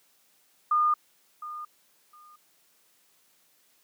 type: tone with echo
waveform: sine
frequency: 1217 Hz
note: D#6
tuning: 39 cents flat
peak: -20 dBFS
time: 0.71-0.94 s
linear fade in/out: 5 ms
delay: 710 ms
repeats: 2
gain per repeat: -15 dB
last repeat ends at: 2.36 s
effects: white hiss -65 dBFS RMS until 3.83 s + high-pass 150 Hz 12 dB/octave